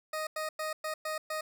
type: tone bursts at uneven times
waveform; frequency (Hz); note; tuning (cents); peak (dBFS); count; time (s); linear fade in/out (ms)
20% pulse; 623; D#5; +2; -28; 6; 0.13-0.27 / 0.36-0.49 / 0.59-0.73 / 0.84-0.94 / 1.05-1.18 / 1.3-1.41; 5
effects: none